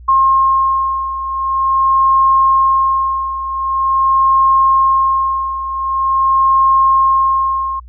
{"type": "beating tone pair", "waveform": "sine", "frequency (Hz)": [1069, 1069.45], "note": ["C6", "C6"], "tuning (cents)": [37, 38], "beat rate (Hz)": 0.45, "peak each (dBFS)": [-16, -11], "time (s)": [0.08, 7.8], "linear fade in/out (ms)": 10, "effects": ["added 60 Hz sine -33 dBFS peak until 7.88 s"]}